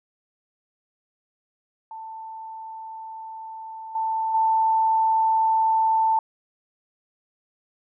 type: tone with level steps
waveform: sine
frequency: 888 Hz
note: A5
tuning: 16 cents sharp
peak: -34 / -22 / -17 dBFS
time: 1.91-6.19 s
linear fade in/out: 2 ms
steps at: 3.95 / 4.34 s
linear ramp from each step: 5 ms
effects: none